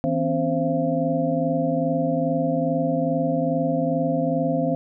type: tone cluster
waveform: sine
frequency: 161.8 / 252.9 / 275.3 / 524 / 677 Hz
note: E3 / B3 / C#4 / C5 / E5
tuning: -32 / +41 / -12 / +2 / +46 cents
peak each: -26 dBFS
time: 0.04-4.75 s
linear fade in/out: 0 ms
effects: none